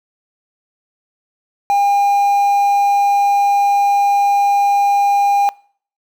triangle tone with quantisation, 806 Hz, G5, 48 cents sharp, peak -9 dBFS, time 1.7-5.49 s, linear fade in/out 0 ms, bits 6, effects noise-tail reverb RT60 0.5 s tail -23 dB re dry

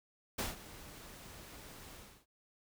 pink noise with ADSR envelope, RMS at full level -35 dBFS, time 0.38-2.26 s, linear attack 11 ms, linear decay 160 ms, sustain -17 dB, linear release 300 ms, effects none

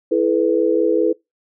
sine chord, E suspended fourth, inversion none, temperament equal with one note detuned, 329.6 / 429 / 493.9 Hz, E4 / A4 / B4, 0 / -44 / 0 cents, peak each -18 dBFS, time 0.11-1.13 s, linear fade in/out 10 ms, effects noise-tail reverb RT60 0.2 s tail -25 dB re dry

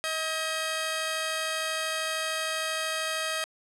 10% pulse tone pair together, 634 / 1611.5 Hz, D#5 / G6, +32 / +47 cents, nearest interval octave + major third, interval 1615 cents, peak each -21 / -25 dBFS, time 0.04-3.44 s, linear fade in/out 0 ms, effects low-pass 11000 Hz 12 dB/octave

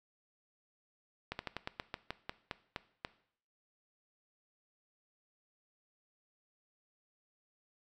slowing click train, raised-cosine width 0.3 ms, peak -21 dBFS, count 12, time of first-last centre 1.32-3.049 s, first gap 71 ms, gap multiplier 1.15, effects noise-tail reverb RT60 0.6 s tail -17 dB re dry

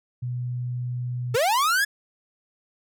sine tone, 123.47 Hz, B2, in tune, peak -26 dBFS, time 0.22-1.36 s, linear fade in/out 10 ms
45% pulse linear sweep, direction up, 420.2 to 1721 Hz, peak -19 dBFS, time 1.34-1.85 s, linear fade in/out 10 ms
effects none

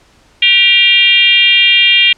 sine tone with frequency modulation, 2794 Hz, F7, in tune, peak -5 dBFS, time 0.42-2.13 s, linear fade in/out 5 ms, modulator 427 Hz, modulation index 1.4, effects pink hiss -48 dBFS RMS until 2.17 s + low-pass 7000 Hz 12 dB/octave

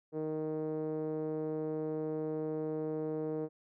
5% pulse tone with low-pass filter, 155.56 Hz, D#3, in tune, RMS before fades -36 dBFS, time 0.12-3.49 s, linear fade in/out 50 ms, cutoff 420 Hz, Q 3.7, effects none

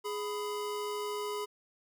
square tone pair together, 416.8 / 997 Hz, G#4 / B5, +6 / +16 cents, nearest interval octave + minor third, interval 1510 cents, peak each -36 / -40 dBFS, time 0.04-1.46 s, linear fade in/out 20 ms, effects none

